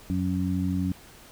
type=harmonic tone; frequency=92 Hz; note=F#2; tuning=9 cents flat; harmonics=1 / 2 / 3; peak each=-29 / -27 / -29 dBFS; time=0.1-0.92 s; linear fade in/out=0 ms; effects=pink hiss -50 dBFS RMS until 1.31 s